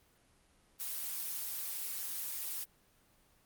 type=noise; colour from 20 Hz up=blue; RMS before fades=-39 dBFS; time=0.79-2.65 s; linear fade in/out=20 ms; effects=pink hiss -68 dBFS RMS until 3.45 s + Opus 24 kbps